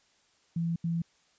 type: tone bursts at uneven times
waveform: sine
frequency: 167.6 Hz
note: E3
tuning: 29 cents sharp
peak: -27 dBFS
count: 2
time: 0.56-0.76 / 0.84-1.02 s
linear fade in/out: 5 ms
effects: white hiss -67 dBFS RMS until 1.38 s + resampled to 16000 Hz